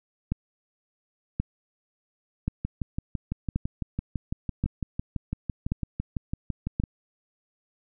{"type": "two click trains", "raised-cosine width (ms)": 5, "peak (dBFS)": [-16, -13], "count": [26, 7], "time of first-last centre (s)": [[2.65, 6.838], [0.32, 6.799]], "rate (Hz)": [5.97, 0.926], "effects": []}